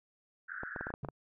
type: band-pass noise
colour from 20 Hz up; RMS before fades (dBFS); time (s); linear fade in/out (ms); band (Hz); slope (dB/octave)
pink; -43; 0.48-0.92; 20; 1400 to 1700; 96
type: clicks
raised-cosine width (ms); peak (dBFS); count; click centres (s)
1; -25; 8; 0.634 / 0.762 / 0.81 / 0.869 / 0.904 / 0.939 / 1.048 / 1.087
type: tone with exponential decay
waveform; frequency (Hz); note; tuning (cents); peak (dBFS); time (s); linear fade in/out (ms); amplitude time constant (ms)
triangle; 140; C#3; +18; -33; 1.03-1.11; 5; 17
effects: none